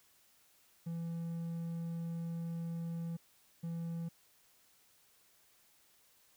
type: tone bursts at uneven times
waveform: triangle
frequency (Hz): 167.3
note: E3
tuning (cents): +26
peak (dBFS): -35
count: 2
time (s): 0.86-3.17 / 3.63-4.09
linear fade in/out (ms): 10
effects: white hiss -68 dBFS RMS until 6.36 s